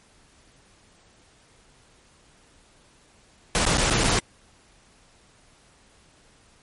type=noise with dropouts; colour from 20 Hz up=pink; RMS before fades=-21 dBFS; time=3.55-4.19 s; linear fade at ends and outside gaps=1 ms; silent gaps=3.653-3.663 / 3.773-3.78 / 3.901-3.907 / 4.037-4.041 s; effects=pink hiss -57 dBFS RMS until 6.62 s + MP3 48 kbps